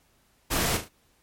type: noise with echo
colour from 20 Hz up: pink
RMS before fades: -26 dBFS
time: 0.5-0.78 s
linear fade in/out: 20 ms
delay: 37 ms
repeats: 3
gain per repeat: -8 dB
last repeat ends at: 0.891 s
effects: pink hiss -65 dBFS RMS until 1.22 s + MP3 64 kbps